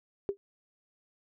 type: tone with exponential decay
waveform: sine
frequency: 398.6 Hz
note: G4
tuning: 29 cents sharp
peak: -23 dBFS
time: 0.29-0.37 s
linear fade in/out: 0 ms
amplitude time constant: 16 ms
effects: none